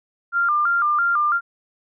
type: tone with vibrato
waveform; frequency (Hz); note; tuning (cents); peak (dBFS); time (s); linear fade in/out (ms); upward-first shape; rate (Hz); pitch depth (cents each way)
sine; 1290; E6; -38; -16; 0.32-1.41; 50; square; 3; 130
effects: none